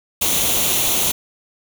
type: noise with comb filter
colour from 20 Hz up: white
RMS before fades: -18 dBFS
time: 0.21-1.12 s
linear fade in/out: 10 ms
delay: 0.3 ms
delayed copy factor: +0.6
effects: none